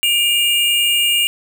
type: tone pair together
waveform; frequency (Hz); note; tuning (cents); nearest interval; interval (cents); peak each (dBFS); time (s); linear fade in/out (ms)
square; 2382 / 2833; D7 / F7; +24 / +24; minor third; 300; -23 / -14; 0.03-1.27; 0
effects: none